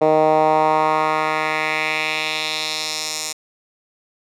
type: tone with band-pass filter sweep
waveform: 10% pulse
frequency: 155.56 Hz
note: D#3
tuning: in tune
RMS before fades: -19 dBFS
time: 0.01-3.33 s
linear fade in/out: 10 ms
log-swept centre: 560 to 6800 Hz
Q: 1.9
effects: none